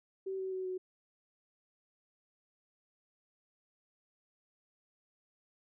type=tone with pitch steps; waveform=sine; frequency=383.2 / 378.8 / 374.4 / 370.1 Hz; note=G4 / F#4 / F#4 / F#4; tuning=-39 / +41 / +20 / 0 cents; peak=-35 dBFS; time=0.26-0.78 s; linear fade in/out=10 ms; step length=130 ms; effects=none